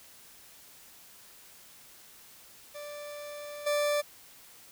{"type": "tone with level steps", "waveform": "40% pulse", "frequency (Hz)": 587.3, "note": "D5", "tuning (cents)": 0, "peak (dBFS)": [-39, -25], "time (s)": [2.74, 4.02], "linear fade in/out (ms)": 20, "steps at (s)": 3.66, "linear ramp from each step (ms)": 10, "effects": ["white hiss -54 dBFS RMS until 4.71 s"]}